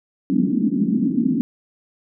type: band-pass noise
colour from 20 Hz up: white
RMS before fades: -19 dBFS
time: 0.3-1.41 s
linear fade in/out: 0 ms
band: 180 to 280 Hz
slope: 48 dB/octave
effects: none